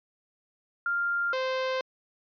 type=tone pair in turn; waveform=sine / sawtooth; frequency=1396.9 / 520.1 Hz; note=F6 / C5; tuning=0 / -10 cents; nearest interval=octave + perfect fourth; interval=1710 cents; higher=first; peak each=-25 / -23 dBFS; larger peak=second; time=0.86-1.33 / 1.33-1.81 s; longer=second; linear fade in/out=2 ms; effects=resampled to 11025 Hz